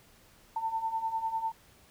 sine beating tone pair, 890 / 900 Hz, A5 / A5, +20 / +39 cents, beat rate 10 Hz, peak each -36 / -31 dBFS, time 0.56-1.52 s, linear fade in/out 5 ms, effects pink hiss -60 dBFS RMS until 1.9 s

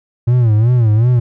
triangle tone with vibrato, 115.2 Hz, A#2, 20 cents flat, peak -6 dBFS, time 0.27-1.2 s, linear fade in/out 10 ms, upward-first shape sine, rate 2.7 Hz, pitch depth 150 cents each way, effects none

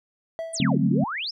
triangle tone with exponential decay, 656 Hz, E5, 9 cents flat, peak -24 dBFS, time 0.39-0.9 s, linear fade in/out 0 ms, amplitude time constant 110 ms
sine exponential two-way sweep, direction down then up, 10210 to 154.8 to 5560 Hz, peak -27 dBFS, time 0.53-1.31 s, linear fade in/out 10 ms, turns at 0.82 s
sine chord, D dominant seventh, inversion none, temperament equal with one note detuned, 144.48 / 185 / 220 / 261.6 Hz, D3 / F#3 / A3 / C4, -28 / 0 / 0 / 0 cents, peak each -24 dBFS, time 0.6-1.04 s, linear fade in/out 2 ms
effects none

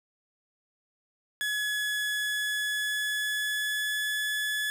30% pulse tone with pitch glide, 1695 to 1711.7 Hz, G#6 to A6, +35 to -48 cents, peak -25 dBFS, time 1.41-4.7 s, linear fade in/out 0 ms, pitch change +17 cents, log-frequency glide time 2.07-4.12 s, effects none

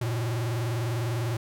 square tone with vibrato, 116.8 Hz, A#2, 4 cents sharp, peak -27 dBFS, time 0.01-1.37 s, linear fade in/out 5 ms, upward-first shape triangle, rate 20 Hz, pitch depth 180 cents each way, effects none

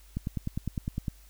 click train, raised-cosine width 5 ms, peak -18 dBFS, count 10, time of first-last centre 0.17-1.082 s, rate 9.87 Hz, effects added 50 Hz sine -52 dBFS peak until 1.29 s + white hiss -60 dBFS RMS until 1.29 s

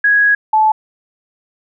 sine tone pair in turn, 1661.2 / 867.4 Hz, G#6 / A5, 0 / -25 cents, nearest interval major seventh, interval 1125 cents, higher first, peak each -8 dBFS, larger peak neither, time 0.04-0.35 / 0.53-0.72 s, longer first, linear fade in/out 5 ms, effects none

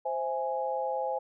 sine chord, C augmented, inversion none, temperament equal, 523.3 / 659.3 / 830.6 Hz, C5 / E5 / G#5, 0 / 0 / 0 cents, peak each -32 / -36 / -32 dBFS, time 0.05-1.19 s, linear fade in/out 10 ms, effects none

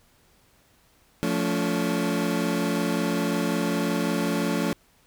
30% pulse chord, F augmented, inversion none, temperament equal with one note detuned, 174.61 / 220 / 283.7 Hz, F3 / A3 / C#4, 0 / 0 / +40 cents, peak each -25 dBFS, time 1.23-4.73 s, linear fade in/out 0 ms, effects pink hiss -61 dBFS RMS until 5.06 s

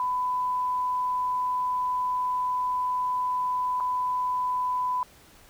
sine tone with dropouts, 1000 Hz, B5, 21 cents sharp, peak -24 dBFS, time 0-5.03 s, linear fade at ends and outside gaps 1 ms, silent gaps 3.801-3.806 s, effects pink hiss -54 dBFS RMS until 5.49 s

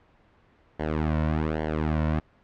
sawtooth tone with flanger, 77.78 Hz, D#2, in tune, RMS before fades -26 dBFS, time 0.79-2.2 s, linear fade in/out 10 ms, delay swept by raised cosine 0.79 to 2.49 ms, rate 1.2 Hz, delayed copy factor -0.9, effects pink hiss -60 dBFS RMS until 2.43 s + low-pass 2000 Hz 12 dB/octave

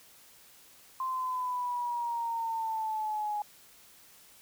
sine exponential sweep, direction down, 1046.5 to 830.6 Hz, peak -30 dBFS, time 1-3.42 s, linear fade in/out 2 ms, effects white hiss -57 dBFS RMS until 4.41 s

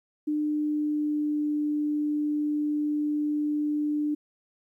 sine tone with pitch glide, 300.7 to 297.8 Hz, D4 to D4, +41 to +24 cents, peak -24 dBFS, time 0.27-4.15 s, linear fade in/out 10 ms, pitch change -17 cents, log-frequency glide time 0.39-1.52 s, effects 11-bit

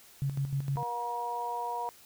sine tone with tremolo, 138.2 Hz, C#3, 5 cents flat, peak -27 dBFS, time 0.22-0.83 s, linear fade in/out 0 ms, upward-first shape square, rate 6.5 Hz, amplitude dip 60%
harmonic tone, 238.5 Hz, A#3, 40 cents sharp, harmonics 2 / 3 / 4, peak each -41 / -38 / -33 dBFS, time 0.77-1.89 s, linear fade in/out 0 ms
effects white hiss -56 dBFS RMS until 2.05 s

